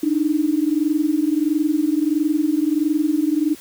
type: tone pair together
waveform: sine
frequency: 293.7 / 315.2 Hz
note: D4 / D#4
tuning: 0 / +23 cents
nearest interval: minor second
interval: 123 cents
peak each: -19 dBFS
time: 0.03-3.55 s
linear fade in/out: 5 ms
effects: white hiss -43 dBFS RMS until 3.6 s